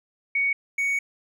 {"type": "tone pair in turn", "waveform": ["sine", "triangle"], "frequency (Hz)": [2233, 2233], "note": ["C#7", "C#7"], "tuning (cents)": [12, 12], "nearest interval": "unison", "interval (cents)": 0, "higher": "neither", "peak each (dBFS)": -20, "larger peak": "neither", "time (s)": [[0.35, 0.53], [0.78, 0.99]], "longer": "second", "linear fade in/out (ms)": 5, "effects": []}